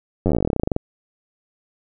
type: slowing click train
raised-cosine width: 2 ms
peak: -6 dBFS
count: 22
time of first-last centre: 0.26-0.764 s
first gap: 10 ms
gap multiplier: 1.08
effects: none